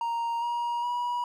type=tone with pitch steps; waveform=triangle; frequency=932.3 / 950.2 / 968.5 Hz; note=A#5 / A#5 / B5; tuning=0 / +33 / -34 cents; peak=-25 dBFS; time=0.01-1.24 s; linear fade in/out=2 ms; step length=410 ms; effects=none